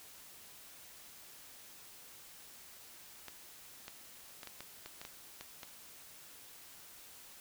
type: clicks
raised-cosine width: 0.2 ms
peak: -28 dBFS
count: 10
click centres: 3.283 / 3.881 / 4.432 / 4.473 / 4.606 / 4.86 / 5.015 / 5.051 / 5.41 / 5.632 s
effects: white hiss -55 dBFS RMS until 7.4 s